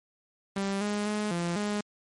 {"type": "tone with pitch steps", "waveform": "sawtooth", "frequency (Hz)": [196.7, 207.1, 210.5, 172.1, 207.4], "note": ["G3", "G#3", "G#3", "F3", "G#3"], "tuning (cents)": [6, -5, 24, -25, -2], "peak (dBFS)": -24, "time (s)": [0.56, 1.81], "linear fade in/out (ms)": 5, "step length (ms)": 250, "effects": ["MP3 48 kbps"]}